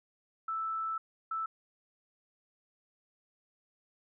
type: tone bursts at uneven times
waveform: sine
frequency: 1318.5 Hz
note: E6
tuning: in tune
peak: -32 dBFS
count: 2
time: 0.48-0.98 / 1.31-1.46 s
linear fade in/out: 5 ms
effects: none